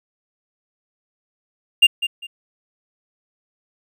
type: tone with echo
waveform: triangle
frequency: 2800 Hz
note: F7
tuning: 4 cents sharp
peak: -5 dBFS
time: 1.82-1.87 s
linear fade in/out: 10 ms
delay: 200 ms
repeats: 2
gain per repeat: -12 dB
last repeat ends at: 2.27 s
effects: none